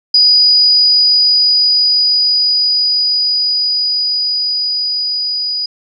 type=tone with level ramp; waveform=sine; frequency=4927 Hz; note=D#8; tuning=18 cents flat; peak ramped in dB=-5 to -15 dBFS; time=0.14-5.66 s; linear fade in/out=5 ms; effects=none